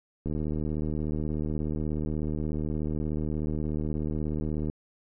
click train, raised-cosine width 3 ms, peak -19 dBFS, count 341, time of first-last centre 0.26-4.699 s, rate 76.6 Hz, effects none

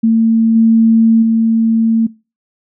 sine tone with level steps, 225.6 Hz, A3, 44 cents sharp, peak -7 / -5 / -8 dBFS, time 0.03-2.07 s, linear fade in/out 10 ms, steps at 0.55 / 1.22 s, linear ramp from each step 10 ms, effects noise-tail reverb RT60 0.3 s tail -22 dB re dry

